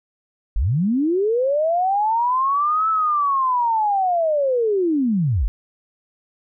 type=linear two-way sweep; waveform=sine; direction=up then down; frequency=37.03 to 1318.5 to 37.03 Hz; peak=-16 dBFS; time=0.56-5.48 s; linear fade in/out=0 ms; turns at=2.89 s; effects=none